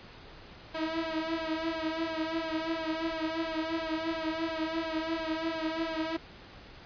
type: tone with flanger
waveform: sawtooth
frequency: 322.8 Hz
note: E4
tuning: 36 cents flat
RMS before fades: -33 dBFS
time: 0.74-6.17 s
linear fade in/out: 10 ms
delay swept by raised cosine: 1.2 to 4.5 ms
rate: 2.9 Hz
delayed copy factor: +0.95
effects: pink hiss -50 dBFS RMS until 6.85 s + resampled to 11025 Hz